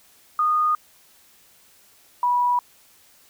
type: tone pair in turn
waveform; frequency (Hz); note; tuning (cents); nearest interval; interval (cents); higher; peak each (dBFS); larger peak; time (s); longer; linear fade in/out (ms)
sine; 1230 / 976.3; D#6 / B5; -20 / -20; major third; 400; first; -17; neither; 0.39-0.75 / 2.23-2.59; neither; 2
effects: white hiss -55 dBFS RMS until 3.29 s